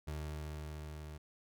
30% pulse tone with level ramp, 76.1 Hz, D#2, 38 cents flat, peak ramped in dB -36 to -43 dBFS, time 0.07-1.18 s, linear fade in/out 10 ms, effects none

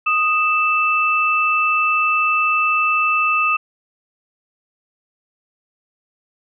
sine tone pair together, 1244 / 2644 Hz, D#6 / E7, -1 / +5 cents, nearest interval octave + minor second, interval 1306 cents, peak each -17 dBFS, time 0.06-3.57 s, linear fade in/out 10 ms, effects none

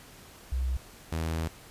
sine / sawtooth tone pair in turn, 64.3 / 81.01 Hz, C2 / E2, -30 / -30 cents, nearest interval major third, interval 400 cents, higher second, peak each -26 / -25 dBFS, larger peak second, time 0.52-0.77 / 1.12-1.48 s, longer second, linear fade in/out 5 ms, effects pink hiss -51 dBFS RMS until 1.7 s + resampled to 32000 Hz

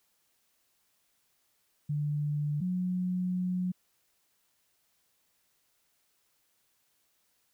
sine tone pair in turn, 147.6 / 181.78 Hz, D3 / F#3, +9 / -30 cents, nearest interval major third, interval 361 cents, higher second, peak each -28 dBFS, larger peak neither, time 1.89-2.61 / 2.61-3.72 s, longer second, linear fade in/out 10 ms, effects white hiss -73 dBFS RMS until 7.53 s

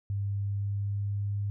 sine tone with pitch glide, 100 to 101.4 Hz, G2 to G#2, +35 to -41 cents, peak -28 dBFS, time 0.1-1.5 s, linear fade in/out 0 ms, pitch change +24 cents, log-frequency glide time 0.21-1.33 s, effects none

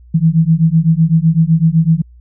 sine beating tone pair, 158.5 / 166.4 Hz, D#3 / E3, +32 / +17 cents, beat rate 7.9 Hz, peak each -11 dBFS, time 0.14-2.02 s, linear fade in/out 10 ms, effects added 60 Hz sine -38 dBFS peak until 2.2 s

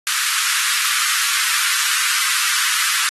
pink high-pass noise, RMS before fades -19 dBFS, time 0.07-3.09 s, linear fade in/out 0 ms, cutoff 1200 Hz, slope 48 dB/octave, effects AAC 32 kbps

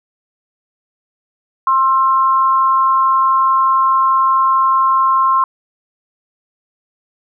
sine tone pair together, 1059 / 1334.3 Hz, C6 / E6, +21 / +21 cents, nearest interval major third, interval 400 cents, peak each -10 / -19 dBFS, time 1.67-5.44 s, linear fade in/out 2 ms, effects none

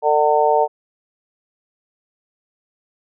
harmonic tone, 150 Hz, D3, 37 cents sharp, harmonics 3 / 4 / 5 / 6, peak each -18 / -18 / -18 / -18 dBFS, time 0.02-0.68 s, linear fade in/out 50 ms, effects none

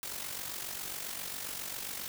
white noise with amplitude modulation, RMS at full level -37 dBFS, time 0.03-2.08 s, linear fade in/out 0 ms, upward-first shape sine, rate 47.4 Hz, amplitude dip 60%, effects none

